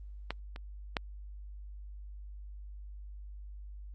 clicks, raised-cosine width 0.3 ms, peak -18 / -28 / -14 dBFS, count 3, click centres 0.306 / 0.561 / 0.968 s, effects added 50 Hz sine -43 dBFS peak until 3.94 s + Opus 32 kbps

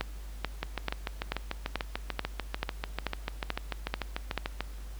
two click trains, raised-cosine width 0.3 ms, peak -13 / -15 dBFS, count 11 / 28, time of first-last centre 0.01-4.377 / 0.63-4.606 s, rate 2.29 / 6.79 Hz, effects added 50 Hz sine -39 dBFS peak until 4.99 s + pink hiss -54 dBFS RMS until 4.99 s

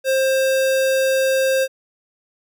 square tone, 530 Hz, C5, 22 cents sharp, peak -16 dBFS, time 0.04-1.68 s, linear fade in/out 50 ms, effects none

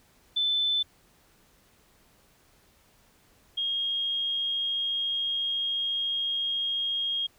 sine tone pair in turn, 3520 / 3253 Hz, A7 / G#7, 0 / -37 cents, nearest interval minor second, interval 137 cents, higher first, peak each -23 / -26 dBFS, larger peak first, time 0.36-0.83 / 3.57-7.27 s, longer second, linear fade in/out 10 ms, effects pink hiss -62 dBFS RMS until 7.38 s

